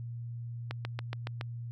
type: click train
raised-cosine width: 0.3 ms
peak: -20 dBFS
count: 6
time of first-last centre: 0.71-1.411 s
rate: 7.13 Hz
effects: added 118 Hz sine -37 dBFS peak until 1.71 s